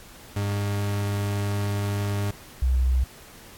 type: tone pair in turn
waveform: 40% pulse / sine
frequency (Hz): 101.4 / 63.88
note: G#2 / C2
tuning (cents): -41 / -41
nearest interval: minor sixth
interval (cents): 800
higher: first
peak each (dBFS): -23 / -18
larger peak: second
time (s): 0.36-2.31 / 2.62-3.04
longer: first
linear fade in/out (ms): 5
effects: pink hiss -47 dBFS RMS until 3.57 s + AAC 64 kbps